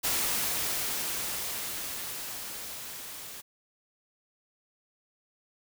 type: noise with level ramp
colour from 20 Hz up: white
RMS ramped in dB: -28 to -43 dBFS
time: 0.03-3.42 s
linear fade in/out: 20 ms
effects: none